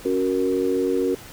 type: chord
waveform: sine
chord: F# major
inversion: second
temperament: equal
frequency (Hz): 277.2 / 370 / 466.2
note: C#4 / F#4 / A#4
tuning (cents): 0 / 0 / 0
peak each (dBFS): -24 / -22 / -23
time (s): 0.05-1.15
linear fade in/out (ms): 5
effects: tanh soft clip ceiling -9 dBFS + pink hiss -42 dBFS RMS until 1.32 s